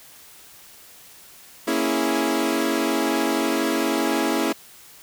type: chord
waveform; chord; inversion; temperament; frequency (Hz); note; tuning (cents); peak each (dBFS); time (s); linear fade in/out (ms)
sawtooth; A# half-diminished seventh; none; equal; 233.1 / 277.2 / 329.6 / 415.3; A#3 / C#4 / E4 / G#4; 0 / 0 / 0 / 0; -24 / -21 / -20 / -24; 1.67-4.53; 10
effects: white hiss -47 dBFS RMS until 5.02 s